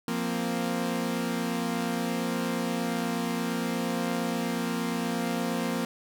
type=chord; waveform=sawtooth; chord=F suspended fourth; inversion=none; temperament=equal; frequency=174.61 / 233.1 / 261.6 Hz; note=F3 / Bb3 / C4; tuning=0 / 0 / 0 cents; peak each=-29 / -26 / -30 dBFS; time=0.08-5.85 s; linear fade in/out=2 ms; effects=none